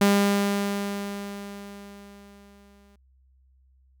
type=tone with exponential decay; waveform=sawtooth; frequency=201.1 Hz; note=G3; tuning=44 cents sharp; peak=-12 dBFS; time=0.01-2.96 s; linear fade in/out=5 ms; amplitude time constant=640 ms; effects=added 65 Hz sine -57 dBFS peak until 4 s